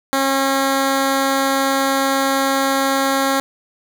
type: tone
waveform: 10% pulse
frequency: 271.2 Hz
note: C#4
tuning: 38 cents flat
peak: -7 dBFS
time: 0.13-3.4 s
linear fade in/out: 0 ms
effects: none